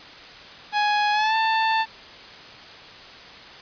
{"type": "tone with pitch glide", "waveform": "sawtooth", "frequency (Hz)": [834, 888.7], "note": ["G#5", "A5"], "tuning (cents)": [7, 17], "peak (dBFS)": -15, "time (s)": [0.72, 1.86], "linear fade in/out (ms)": 50, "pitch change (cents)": 110, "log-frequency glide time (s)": [1.12, 1.35], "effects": ["white hiss -42 dBFS RMS until 3.61 s", "resampled to 11025 Hz"]}